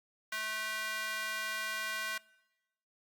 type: tone with high-pass filter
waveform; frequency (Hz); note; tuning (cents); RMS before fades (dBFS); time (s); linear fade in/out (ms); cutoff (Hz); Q
square; 217.1; A3; -23; -37; 0.32-2.18; 5; 1600; 2
effects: noise-tail reverb RT60 1.0 s tail -23 dB re dry + Opus 48 kbps